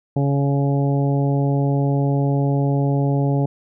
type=harmonic tone; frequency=140 Hz; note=C#3; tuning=18 cents sharp; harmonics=1 / 2 / 3 / 4 / 5 / 6; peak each=-17 / -23 / -27 / -29 / -31 / -33 dBFS; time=0.16-3.46 s; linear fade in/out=5 ms; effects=none